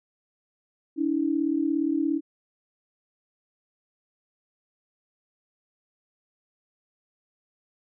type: tone pair together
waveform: sine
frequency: 285.8 / 323 Hz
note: D4 / E4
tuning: -47 / -35 cents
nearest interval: major second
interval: 212 cents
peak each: -25 dBFS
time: 0.96-2.21 s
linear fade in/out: 50 ms
effects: none